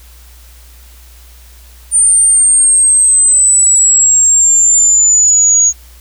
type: exponential sweep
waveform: sine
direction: down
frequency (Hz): 9060 to 6660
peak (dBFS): -5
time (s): 1.91-5.73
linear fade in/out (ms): 50
effects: added 60 Hz sine -36 dBFS peak until 6 s + white hiss -43 dBFS RMS until 6 s